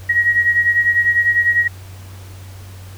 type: beating tone pair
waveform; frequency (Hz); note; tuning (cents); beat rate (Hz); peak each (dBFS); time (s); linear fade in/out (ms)
sine; 1898 / 1908; A#6 / A#6; +31 / +40; 10; -13 / -18; 0.09-1.68; 10
effects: added 94 Hz sine -33 dBFS peak until 2.97 s + pink hiss -43 dBFS RMS until 2.97 s